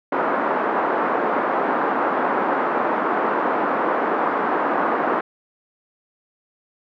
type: band-pass noise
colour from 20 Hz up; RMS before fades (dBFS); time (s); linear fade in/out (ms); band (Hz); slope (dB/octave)
white; -21; 0.12-5.21; 5; 240 to 1300; 24
effects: none